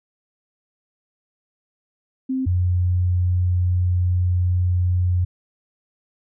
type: tone pair in turn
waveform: sine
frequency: 261.6 / 89.75 Hz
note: C4 / F2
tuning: 0 / +48 cents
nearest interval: octave + perfect fifth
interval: 1852 cents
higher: first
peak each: -20 / -16 dBFS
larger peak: second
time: 2.29-2.46 / 2.46-5.25 s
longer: second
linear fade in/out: 10 ms
effects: none